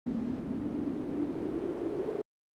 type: noise with band-pass filter sweep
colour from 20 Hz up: pink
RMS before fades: -34 dBFS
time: 0.06-2.22 s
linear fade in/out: 10 ms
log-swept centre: 230 to 400 Hz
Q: 5.5
effects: Opus 48 kbps